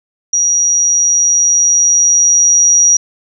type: tone with level ramp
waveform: sine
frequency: 5760 Hz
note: F#8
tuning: 47 cents flat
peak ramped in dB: -9 to -5 dBFS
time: 0.33-2.97 s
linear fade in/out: 5 ms
effects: none